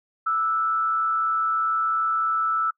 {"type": "tone with frequency modulation", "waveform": "sine", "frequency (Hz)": 1318.5, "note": "E6", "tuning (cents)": 0, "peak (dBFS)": -20, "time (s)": [0.26, 2.71], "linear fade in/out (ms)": 10, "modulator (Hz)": 127, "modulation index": 0.43, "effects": ["noise-tail reverb RT60 0.1 s tail -26 dB re dry"]}